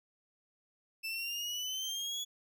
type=exponential sweep; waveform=30% pulse; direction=up; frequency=2637 to 3400 Hz; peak=-33 dBFS; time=1.03-2.25 s; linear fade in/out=20 ms; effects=none